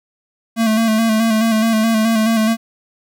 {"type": "tone with vibrato", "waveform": "square", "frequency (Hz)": 222.5, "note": "A3", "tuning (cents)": 20, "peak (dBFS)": -13, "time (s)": [0.56, 2.57], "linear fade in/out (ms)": 50, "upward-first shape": "square", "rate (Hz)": 4.7, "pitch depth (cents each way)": 35, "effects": ["9-bit"]}